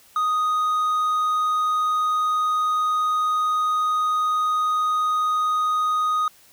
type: tone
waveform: triangle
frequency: 1244.5 Hz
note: D#6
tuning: in tune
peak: -17 dBFS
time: 0.16-6.28 s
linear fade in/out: 2 ms
effects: white hiss -53 dBFS RMS until 6.52 s